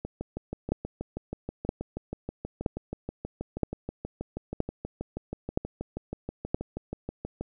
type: two click trains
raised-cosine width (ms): 2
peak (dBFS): -20 / -11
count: 47 / 7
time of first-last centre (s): 0.05-7.41 / 0.72-6.545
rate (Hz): 6.25 / 1.03
effects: none